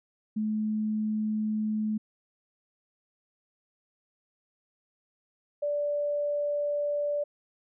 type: tone pair in turn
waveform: sine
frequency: 215 / 583.5 Hz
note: A3 / D5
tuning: -40 / -11 cents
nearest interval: octave + perfect fourth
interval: 1729 cents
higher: second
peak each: -26 dBFS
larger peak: neither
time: 0.36-1.98 / 5.62-7.24 s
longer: neither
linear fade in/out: 10 ms
effects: none